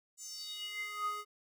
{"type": "tone with high-pass filter sweep", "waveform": "square", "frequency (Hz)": 416.8, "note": "G#4", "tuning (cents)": 6, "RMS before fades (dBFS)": -41, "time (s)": [0.17, 1.25], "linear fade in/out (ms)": 50, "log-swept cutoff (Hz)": [7500, 840], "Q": 6.6, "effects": []}